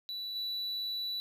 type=tone with level steps; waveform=triangle; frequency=3951 Hz; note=B7; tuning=in tune; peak=-35 / -32 dBFS; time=0.09-1.2 s; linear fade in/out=0 ms; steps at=0.35 s; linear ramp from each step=10 ms; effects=none